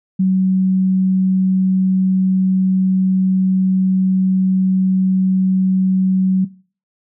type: tone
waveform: sine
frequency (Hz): 188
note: F#3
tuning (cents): +28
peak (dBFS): -11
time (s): 0.19-6.45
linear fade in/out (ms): 10
effects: noise-tail reverb RT60 0.4 s tail -19 dB re dry